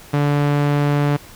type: tone with low-pass filter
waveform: sawtooth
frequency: 145 Hz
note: D3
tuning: 22 cents flat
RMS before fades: -17 dBFS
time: 0.13-1.17 s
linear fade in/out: 10 ms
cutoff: 2900 Hz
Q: 0.54
effects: pink hiss -42 dBFS RMS until 1.35 s